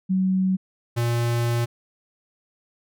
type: tone pair in turn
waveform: sine / square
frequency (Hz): 187.9 / 118.37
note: F#3 / A#2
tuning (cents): +27 / +27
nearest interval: minor sixth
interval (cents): 800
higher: first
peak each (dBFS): -18 / -21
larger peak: first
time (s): 0.09-0.57 / 0.96-1.66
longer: second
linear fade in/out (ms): 20
effects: none